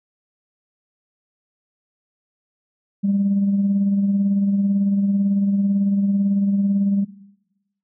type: tone with tremolo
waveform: sine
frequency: 198.9 Hz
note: G3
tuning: 25 cents sharp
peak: -13 dBFS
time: 3.03-7.05 s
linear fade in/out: 20 ms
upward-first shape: sine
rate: 18 Hz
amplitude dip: 45%
effects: noise-tail reverb RT60 1.0 s tail -19 dB re dry + tanh soft clip ceiling -11 dBFS